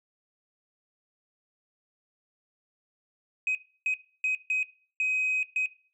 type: tone bursts at uneven times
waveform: sine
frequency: 2523 Hz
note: D#7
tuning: 23 cents sharp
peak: -22 dBFS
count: 6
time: 3.47-3.55 / 3.86-3.94 / 4.24-4.35 / 4.5-4.63 / 5-5.43 / 5.56-5.66 s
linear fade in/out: 2 ms
effects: noise-tail reverb RT60 0.4 s tail -19 dB re dry + tanh soft clip ceiling -21 dBFS